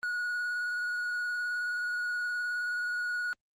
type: tone with vibrato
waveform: triangle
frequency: 1456 Hz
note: F#6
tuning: 28 cents flat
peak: -28 dBFS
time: 0.03-3.33 s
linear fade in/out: 0 ms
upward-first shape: triangle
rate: 19 Hz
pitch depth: 22 cents each way
effects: Opus 32 kbps